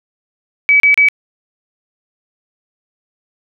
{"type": "tone bursts", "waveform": "sine", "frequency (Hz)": 2285, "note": "D7", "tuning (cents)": -48, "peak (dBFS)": -6, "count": 3, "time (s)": [0.69, 1.086], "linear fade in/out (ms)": 0, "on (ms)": 110, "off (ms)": 33, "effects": []}